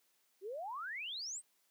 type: exponential sweep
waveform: sine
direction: up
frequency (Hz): 361.4 to 8810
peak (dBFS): -40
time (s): 0.41-1.42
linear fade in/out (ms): 50
effects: white hiss -75 dBFS RMS until 1.7 s + high-pass 200 Hz 12 dB/octave